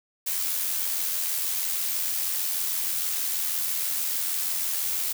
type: noise with amplitude modulation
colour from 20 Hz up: blue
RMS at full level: -26 dBFS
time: 0.26-5.13 s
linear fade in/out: 10 ms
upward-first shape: sine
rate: 86.3 Hz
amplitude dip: 35%
effects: none